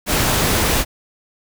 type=noise; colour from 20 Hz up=pink; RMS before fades=-17 dBFS; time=0.06-0.85 s; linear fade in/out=50 ms; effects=none